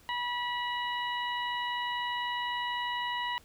harmonic tone, 972 Hz, B5, 28 cents flat, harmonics 1 / 2 / 3 / 4, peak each -33 / -36 / -38 / -44 dBFS, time 0.09-3.38 s, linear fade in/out 0 ms, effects pink hiss -60 dBFS RMS until 3.44 s

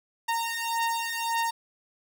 sawtooth beating tone pair, 921 / 922.8 Hz, A#5 / A#5, -21 / -18 cents, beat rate 1.8 Hz, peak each -26 dBFS, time 0.28-1.51 s, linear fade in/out 10 ms, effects none

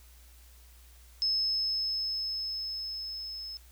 sine tone with level ramp, 5200 Hz, E8, 24 cents flat, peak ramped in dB -25 to -38 dBFS, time 1.22-3.57 s, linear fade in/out 0 ms, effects added 60 Hz sine -53 dBFS peak until 3.71 s + white hiss -60 dBFS RMS until 3.71 s

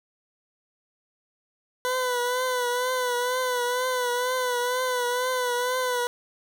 20% pulse tone with vibrato, 498.6 Hz, B4, 16 cents sharp, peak -19 dBFS, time 1.85-6.07 s, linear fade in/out 0 ms, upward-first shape triangle, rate 2.1 Hz, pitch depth 55 cents each way, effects none

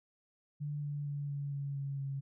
sine tone with pitch steps, 146.83 / 145.23 / 143.64 / 142.07 / 140.52 / 138.99 / 137.47 Hz, D3 / D3 / D3 / C#3 / C#3 / C#3 / C#3, 0 / -19 / -38 / +43 / +24 / +5 / -14 cents, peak -35 dBFS, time 0.6-2.21 s, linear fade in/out 20 ms, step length 230 ms, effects none

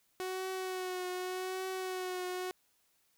sawtooth tone with vibrato, 370 Hz, F#4, in tune, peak -32 dBFS, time 0.2-2.51 s, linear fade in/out 0 ms, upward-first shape triangle, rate 0.85 Hz, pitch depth 34 cents each way, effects white hiss -73 dBFS RMS until 3.17 s

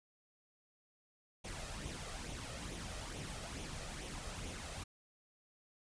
pink noise with flanger, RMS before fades -45 dBFS, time 1.44-4.84 s, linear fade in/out 10 ms, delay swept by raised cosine 0.31 to 1.61 ms, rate 2.3 Hz, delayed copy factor +0.5, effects resampled to 22050 Hz

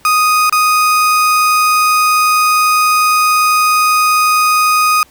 35% pulse tone with dropouts, 1244.5 Hz, D#6, in tune, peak -7 dBFS, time 0.05-5.03 s, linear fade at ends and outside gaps 1 ms, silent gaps 0.496-0.525 s, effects pink hiss -47 dBFS RMS until 5.1 s

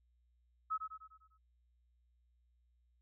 sine tone with echo, 1286 Hz, E6, 43 cents flat, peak -33 dBFS, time 0.7-0.78 s, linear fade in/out 20 ms, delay 100 ms, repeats 6, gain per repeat -6 dB, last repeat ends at 1.38 s, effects added 60 Hz sine -70 dBFS peak until 3.01 s

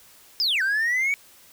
triangle linear two-way sweep, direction down then up, 5250 to 1509 to 2271 Hz, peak -18 dBFS, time 0.4-1.14 s, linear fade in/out 0 ms, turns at 0.62 s, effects tanh soft clip ceiling -14 dBFS + white hiss -52 dBFS RMS until 1.52 s

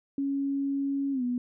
sine tone with pitch glide, 277.2 to 245.5 Hz, C#4 to B3, 0 to -10 cents, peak -26 dBFS, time 0.18-1.38 s, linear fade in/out 2 ms, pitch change -210 cents, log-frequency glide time 1.12-1.23 s, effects none

